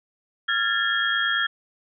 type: tone cluster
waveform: sine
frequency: 1379 / 1659 / 1768 / 3265 Hz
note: F6 / G#6 / A6 / G#7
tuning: -22 / -2 / +8 / -30 cents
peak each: -26 dBFS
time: 0.48-1.47 s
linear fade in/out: 10 ms
effects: none